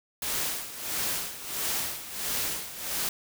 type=noise with tremolo; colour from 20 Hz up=white; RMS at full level=-29 dBFS; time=0.22-3.09 s; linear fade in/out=2 ms; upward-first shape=sine; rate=1.5 Hz; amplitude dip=75%; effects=none